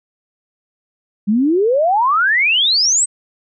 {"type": "exponential sweep", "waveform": "sine", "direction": "up", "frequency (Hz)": [196, 8370], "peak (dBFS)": -11, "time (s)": [1.27, 3.06], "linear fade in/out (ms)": 20, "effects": []}